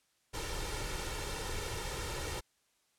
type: noise with comb filter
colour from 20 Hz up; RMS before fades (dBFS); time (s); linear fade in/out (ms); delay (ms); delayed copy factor
pink; -38; 0.33-2.41; 20; 2.2; +0.65
effects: white hiss -74 dBFS RMS until 2.98 s + low-pass 10000 Hz 12 dB/octave